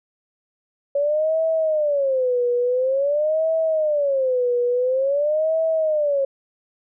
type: tone with vibrato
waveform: sine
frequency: 560 Hz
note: C#5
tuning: 18 cents sharp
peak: -17 dBFS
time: 0.95-6.25 s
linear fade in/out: 5 ms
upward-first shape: sine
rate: 0.48 Hz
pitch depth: 250 cents each way
effects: none